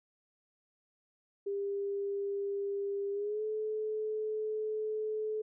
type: tone with pitch glide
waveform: sine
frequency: 400 to 431.2 Hz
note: G4 to A4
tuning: +35 to -35 cents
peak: -32 dBFS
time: 1.46-5.42 s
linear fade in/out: 10 ms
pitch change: +130 cents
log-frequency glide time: 3.12-3.43 s
effects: none